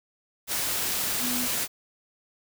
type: tone in noise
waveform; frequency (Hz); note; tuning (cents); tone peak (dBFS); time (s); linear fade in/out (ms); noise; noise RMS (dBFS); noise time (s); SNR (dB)
sine; 246.9; B3; 0; -31; 1.19-1.49; 50; white; -28; 0.47-1.68; -6
effects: none